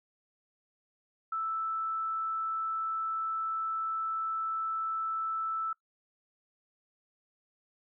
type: tone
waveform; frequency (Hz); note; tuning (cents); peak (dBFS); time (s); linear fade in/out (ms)
sine; 1318.5; E6; 0; -30; 1.32-5.73; 5
effects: noise-tail reverb RT60 0.1 s tail -21 dB re dry